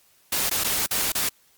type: noise with dropouts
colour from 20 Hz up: white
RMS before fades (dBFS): -24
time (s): 0.32-1.29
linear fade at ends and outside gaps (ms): 5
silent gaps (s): 0.496-0.511 / 0.638-0.643 / 0.864-0.909 / 1.121-1.15
effects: white hiss -60 dBFS RMS until 1.57 s + Opus 48 kbps